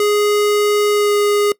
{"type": "tone with pitch glide", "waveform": "square", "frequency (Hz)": [415.3, 412.2], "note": ["G#4", "G#4"], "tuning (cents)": [0, -13], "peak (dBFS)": -13, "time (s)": [0, 1.52], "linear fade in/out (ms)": 2, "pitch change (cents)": -13, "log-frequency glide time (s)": [0.91, 1.15], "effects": ["noise-tail reverb RT60 0.1 s tail -21 dB re dry"]}